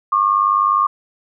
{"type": "tone pair together", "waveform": "sine", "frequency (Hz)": [1092, 1191.9], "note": ["C#6", "D6"], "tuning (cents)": [-26, 25], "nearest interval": "major second", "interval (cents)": 151, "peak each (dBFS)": -15, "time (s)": [0.12, 0.87], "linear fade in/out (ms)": 5, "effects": []}